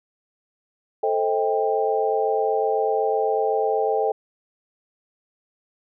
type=chord; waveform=sine; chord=A half-diminished seventh; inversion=none; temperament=just; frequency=440 / 528 / 633.6 / 792 Hz; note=A4 / C5 / Eb5 / G5; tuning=0 / +16 / +31 / +18 cents; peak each=-22 / -27 / -27 / -24 dBFS; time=1.03-4.12 s; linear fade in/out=5 ms; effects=none